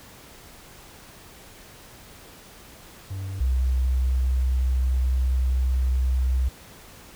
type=tone pair in turn; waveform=triangle / sine; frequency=95.8 / 63.94 Hz; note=G2 / C2; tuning=-39 / -39 cents; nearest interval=perfect fifth; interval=700 cents; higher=first; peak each=-27 / -19 dBFS; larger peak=second; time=3.1-3.4 / 3.4-6.49 s; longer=second; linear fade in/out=10 ms; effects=pink hiss -47 dBFS RMS until 7.15 s